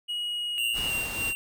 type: tone with pitch glide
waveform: triangle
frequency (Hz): 2900 to 2882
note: F#7 to F#7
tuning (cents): -35 to -46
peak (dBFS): -27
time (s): 0.08-0.91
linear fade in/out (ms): 20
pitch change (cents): -11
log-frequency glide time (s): 0.21-0.73
type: tone with tremolo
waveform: square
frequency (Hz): 2767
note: F7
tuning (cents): -17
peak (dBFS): -27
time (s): 0.58-1.35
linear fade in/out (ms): 0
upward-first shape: sine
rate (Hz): 3.3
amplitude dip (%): 60
type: noise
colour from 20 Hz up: pink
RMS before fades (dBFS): -37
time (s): 0.73-1.34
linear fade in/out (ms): 50
effects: none